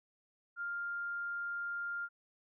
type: tone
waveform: sine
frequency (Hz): 1400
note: F6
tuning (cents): +4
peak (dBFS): -36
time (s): 0.56-2.09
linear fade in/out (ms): 50
effects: none